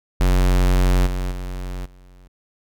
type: tone with level steps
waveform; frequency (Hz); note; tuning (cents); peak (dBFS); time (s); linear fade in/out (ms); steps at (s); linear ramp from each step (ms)
square; 45.64; F#1; -23; -14 / -22 / -27 / -45; 0.2-2.28; 10; 1.06 / 1.31 / 1.85; 10
effects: none